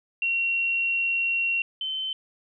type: tone pair in turn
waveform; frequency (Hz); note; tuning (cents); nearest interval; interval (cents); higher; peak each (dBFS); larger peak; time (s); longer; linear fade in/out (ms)
sine; 2739 / 3074; F7 / G7; -34 / -35; major second; 199; second; -22 / -27; first; 0.22-1.62 / 1.81-2.13; first; 2
effects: none